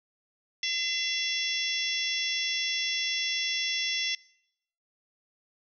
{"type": "harmonic tone", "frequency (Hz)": 679, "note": "F5", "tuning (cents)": -49, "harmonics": [3, 4, 5, 6, 7, 8, 9], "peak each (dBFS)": [-34, -35, -32, -43, -41, -33, -39], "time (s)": [0.63, 4.15], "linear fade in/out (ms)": 2, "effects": ["noise-tail reverb RT60 0.8 s tail -24 dB re dry"]}